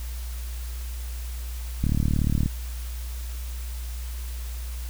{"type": "click train", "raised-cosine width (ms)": 5, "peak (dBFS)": -11, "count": 24, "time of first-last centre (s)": [1.84, 2.46], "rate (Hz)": 37.1, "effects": ["added 60 Hz sine -30 dBFS peak until 4.89 s", "white hiss -44 dBFS RMS until 4.89 s"]}